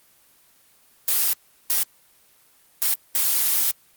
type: noise bursts at uneven times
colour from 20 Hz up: blue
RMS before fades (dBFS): -20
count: 4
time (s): 1.08-1.33 / 1.7-1.83 / 2.82-2.94 / 3.15-3.71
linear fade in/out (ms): 0
effects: white hiss -57 dBFS RMS until 3.96 s + Opus 24 kbps